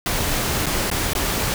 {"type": "noise with dropouts", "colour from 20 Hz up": "pink", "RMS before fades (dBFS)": -22, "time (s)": [0.06, 1.54], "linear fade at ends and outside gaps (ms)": 1, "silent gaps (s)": [[0.659, 0.665], [0.901, 0.914], [1.134, 1.151]], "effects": []}